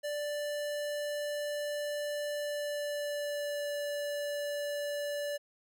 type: tone with pitch glide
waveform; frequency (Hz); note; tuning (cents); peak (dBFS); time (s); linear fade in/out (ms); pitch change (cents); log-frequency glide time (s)
square; 587.3 to 580.9; D5 to D5; 0 to -19; -34; 0.03-5.38; 20; -19; 2.33-3.71
effects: none